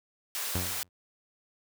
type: high-pass noise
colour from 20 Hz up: white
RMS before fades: -34 dBFS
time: 0.35-0.83 s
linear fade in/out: 0 ms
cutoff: 530 Hz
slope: 12 dB/octave
type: tone with exponential decay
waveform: sawtooth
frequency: 90 Hz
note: F#2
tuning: 47 cents flat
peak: -23 dBFS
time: 0.55-0.89 s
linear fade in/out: 5 ms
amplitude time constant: 73 ms
effects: none